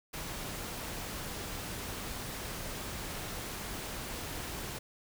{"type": "noise", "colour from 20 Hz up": "pink", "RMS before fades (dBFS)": -40, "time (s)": [0.13, 4.79], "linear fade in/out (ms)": 10, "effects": []}